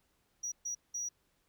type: tone bursts at uneven times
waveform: sine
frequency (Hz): 5790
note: F#8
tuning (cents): -38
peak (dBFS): -33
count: 3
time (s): 0.43-0.52 / 0.65-0.75 / 0.94-1.09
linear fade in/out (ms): 10
effects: tanh soft clip ceiling -33 dBFS + pink hiss -75 dBFS RMS until 1.48 s